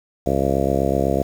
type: harmonic tone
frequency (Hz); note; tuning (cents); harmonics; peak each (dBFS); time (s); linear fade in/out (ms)
68; C#2; -33; 1 / 2 / 3 / 4 / 5 / 6 / 7 / 8 / 9 / 10; -26 / -26 / -26 / -26 / -26 / -26 / -26 / -26 / -26 / -26; 0.26-1.23; 5
effects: 7-bit